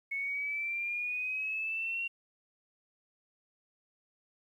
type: exponential sweep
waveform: sine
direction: up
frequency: 2198 to 2755 Hz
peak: -32 dBFS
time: 0.11-2.08 s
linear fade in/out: 10 ms
effects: 11-bit